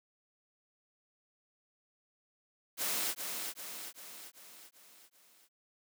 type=noise with echo; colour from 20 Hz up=white; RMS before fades=-34 dBFS; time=2.77-3.15 s; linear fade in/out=50 ms; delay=390 ms; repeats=6; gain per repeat=-5 dB; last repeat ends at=5.49 s; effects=high-pass 200 Hz 12 dB/octave